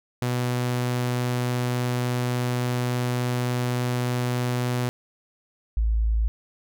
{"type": "tone pair in turn", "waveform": ["sawtooth", "sine"], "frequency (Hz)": [123.47, 55], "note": ["B2", "A1"], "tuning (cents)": [0, 0], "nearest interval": "octave + major second", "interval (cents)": 1400, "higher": "first", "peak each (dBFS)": -19, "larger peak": "neither", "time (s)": [[0.22, 4.89], [5.77, 6.28]], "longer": "first", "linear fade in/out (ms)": 0, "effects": []}